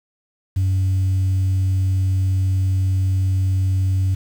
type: tone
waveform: sine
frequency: 94.8 Hz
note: F#2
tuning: 43 cents sharp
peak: -13 dBFS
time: 0.56-4.15 s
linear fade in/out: 10 ms
effects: tanh soft clip ceiling -14 dBFS + 7-bit

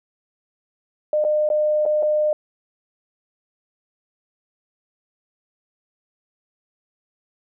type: tone with dropouts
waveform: sine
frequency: 606 Hz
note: D#5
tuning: 46 cents flat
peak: -16 dBFS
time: 1.13-2.33 s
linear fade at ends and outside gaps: 2 ms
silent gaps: 1.241-1.248 / 1.49-1.501 / 1.854-1.861 / 2.026-2.03 s
effects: none

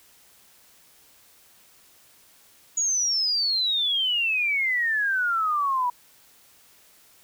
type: exponential sweep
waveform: sine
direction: down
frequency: 6840 to 963 Hz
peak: -21 dBFS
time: 2.77-5.9 s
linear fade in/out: 5 ms
effects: white hiss -56 dBFS RMS until 7.23 s

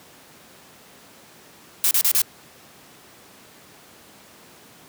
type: noise bursts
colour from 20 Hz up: blue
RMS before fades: -18 dBFS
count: 4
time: 1.84-2.218 s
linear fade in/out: 0 ms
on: 69 ms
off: 34 ms
effects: pink hiss -48 dBFS RMS until 4.88 s + high-pass 150 Hz 12 dB/octave

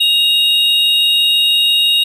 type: tone pair together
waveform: triangle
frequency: 2825 / 3771 Hz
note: F7 / A#7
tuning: +19 / +19 cents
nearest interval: perfect fourth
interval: 500 cents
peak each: -11 dBFS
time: 0-2.04 s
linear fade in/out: 10 ms
effects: none

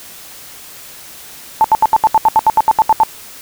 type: tone bursts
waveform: sine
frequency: 880 Hz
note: A5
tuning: in tune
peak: -5 dBFS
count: 14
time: 1.61-3.034 s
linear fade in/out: 0 ms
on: 33 ms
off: 74 ms
effects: white hiss -35 dBFS RMS until 3.41 s

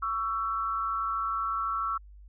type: tone pair together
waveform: sine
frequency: 1121 / 1333.1 Hz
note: C#6 / E6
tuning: +19 / +19 cents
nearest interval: minor third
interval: 300 cents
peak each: -32 / -29 dBFS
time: 0.02-1.98 s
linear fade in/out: 10 ms
effects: added 50 Hz sine -47 dBFS peak until 2.28 s

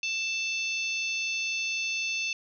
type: harmonic tone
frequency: 884 Hz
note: A5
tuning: 8 cents sharp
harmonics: 3 / 4 / 5 / 6 / 7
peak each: -29 / -38 / -39 / -43 / -39 dBFS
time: 0.03-2.33 s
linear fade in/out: 2 ms
effects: none

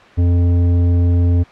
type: tone with tanh clipping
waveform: triangle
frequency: 87.31 Hz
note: F2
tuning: in tune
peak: -12 dBFS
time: 0.17-1.44 s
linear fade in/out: 20 ms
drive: 15 dB
effects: white hiss -41 dBFS RMS until 1.51 s + low-pass 2000 Hz 12 dB/octave

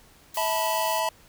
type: noise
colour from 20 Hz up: blue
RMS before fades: -36 dBFS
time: 0.34-1 s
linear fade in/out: 5 ms
type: chord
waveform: square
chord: E suspended fourth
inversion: none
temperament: equal with one note detuned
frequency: 648.3 / 880 / 987.8 Hz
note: E5 / A5 / B5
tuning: -29 / 0 / 0 cents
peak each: -29 dBFS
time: 0.37-1.09 s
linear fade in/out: 2 ms
effects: pink hiss -55 dBFS RMS until 1.28 s

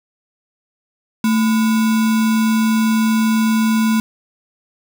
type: tone with sample-and-hold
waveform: sine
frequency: 221.5 Hz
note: A3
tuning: 12 cents sharp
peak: -12 dBFS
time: 1.24-4 s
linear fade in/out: 2 ms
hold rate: 1225 Hz
effects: none

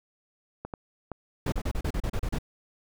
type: clicks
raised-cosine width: 1 ms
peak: -21 dBFS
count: 6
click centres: 0.65 / 0.738 / 1.117 / 1.48 / 1.512 / 1.58 s
type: noise bursts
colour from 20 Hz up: brown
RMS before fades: -28 dBFS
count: 10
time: 1.46-2.386 s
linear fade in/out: 5 ms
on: 62 ms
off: 34 ms
effects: none

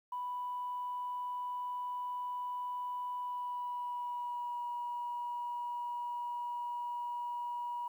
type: tone with pitch glide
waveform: sine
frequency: 987.8 to 964.1 Hz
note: B5 to B5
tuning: 0 to -42 cents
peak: -35 dBFS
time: 0.12-7.88 s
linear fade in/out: 5 ms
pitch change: -42 cents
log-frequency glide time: 3.18-4.61 s
effects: tanh soft clip ceiling -31 dBFS + 11-bit

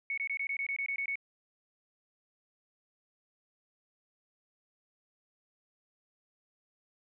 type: tone bursts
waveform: sine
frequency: 2217 Hz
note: C#7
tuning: in tune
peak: -31 dBFS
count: 11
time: 0.1-1.156 s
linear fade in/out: 2 ms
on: 76 ms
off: 22 ms
effects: none

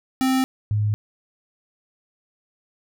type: tone pair in turn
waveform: square / sine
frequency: 261.6 / 105.27 Hz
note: C4 / G#2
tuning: 0 / +24 cents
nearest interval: octave + major third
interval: 1576 cents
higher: first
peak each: -18 dBFS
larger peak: neither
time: 0.21-0.44 / 0.71-0.94 s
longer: neither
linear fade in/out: 0 ms
effects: none

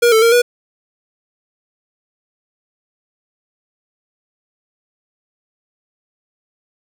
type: tone with pitch steps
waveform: square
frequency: 475.6 / 442 / 462.8 / 484.8 Hz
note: A#4 / A4 / A#4 / B4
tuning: +35 / +8 / -13 / -32 cents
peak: -9 dBFS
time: 0.02-0.42 s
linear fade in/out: 10 ms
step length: 100 ms
effects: none

